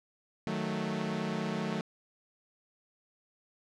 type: chord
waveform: sawtooth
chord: D# diminished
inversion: none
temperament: equal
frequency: 155.56 / 185 / 220 Hz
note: D#3 / F#3 / A3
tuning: 0 / 0 / 0 cents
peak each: -34 / -32 / -31 dBFS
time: 0.47-1.81 s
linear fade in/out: 0 ms
effects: low-pass 5000 Hz 12 dB/octave